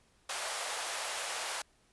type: high-pass noise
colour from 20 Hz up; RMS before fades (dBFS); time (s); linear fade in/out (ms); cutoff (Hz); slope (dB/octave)
pink; -37; 0.29-1.62; 5; 590; 24
effects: pink hiss -68 dBFS RMS until 1.92 s + resampled to 24000 Hz